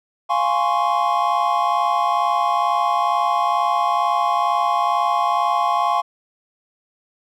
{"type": "chord", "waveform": "triangle", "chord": "Db major seventh", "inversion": "first", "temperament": "equal", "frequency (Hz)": [698.5, 830.6, 1046.5, 1108.7], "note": ["F5", "Ab5", "C6", "Db6"], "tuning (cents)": [0, 0, 0, 0], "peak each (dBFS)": -20, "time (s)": [0.29, 6.02], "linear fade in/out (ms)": 20, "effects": []}